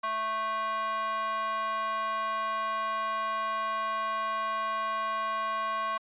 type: tone with high-pass filter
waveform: square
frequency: 220 Hz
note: A3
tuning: in tune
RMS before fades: -31 dBFS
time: 0.03-5.98 s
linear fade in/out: 10 ms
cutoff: 970 Hz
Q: 8.9
effects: resampled to 8000 Hz